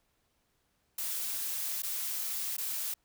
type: noise with dropouts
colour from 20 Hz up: blue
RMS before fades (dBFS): -35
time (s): 0.98-2.94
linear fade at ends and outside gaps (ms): 5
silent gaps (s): 1.822-1.832 / 2.568-2.581
effects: pink hiss -75 dBFS RMS until 3.04 s